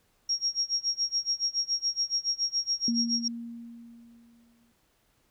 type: tone with tremolo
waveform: sine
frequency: 5588 Hz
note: F8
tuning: in tune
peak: -23 dBFS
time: 0.29-3.28 s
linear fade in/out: 5 ms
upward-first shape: sine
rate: 7.1 Hz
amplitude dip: 95%
type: tone with exponential decay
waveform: sine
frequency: 233.9 Hz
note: A#3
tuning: 6 cents sharp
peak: -24 dBFS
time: 2.88-4.72 s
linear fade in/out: 2 ms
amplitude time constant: 400 ms
effects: pink hiss -69 dBFS RMS until 5.3 s